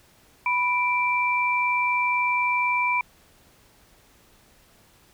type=tone pair together; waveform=sine; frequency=988 / 2346 Hz; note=B5 / D7; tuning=0 / -2 cents; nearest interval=octave + minor third; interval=1498 cents; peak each=-23 / -23 dBFS; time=0.46-3.01 s; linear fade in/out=2 ms; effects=pink hiss -57 dBFS RMS until 5.13 s